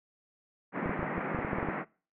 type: band-pass noise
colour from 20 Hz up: pink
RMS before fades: -35 dBFS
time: 0.72-1.85 s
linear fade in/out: 50 ms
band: 150 to 2200 Hz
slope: 48 dB/octave
type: clicks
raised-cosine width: 2 ms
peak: -20 dBFS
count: 12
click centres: 0.86 / 0.894 / 0.993 / 1.03 / 1.18 / 1.348 / 1.389 / 1.448 / 1.532 / 1.585 / 1.629 / 1.687 s
effects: noise-tail reverb RT60 0.4 s tail -24 dB re dry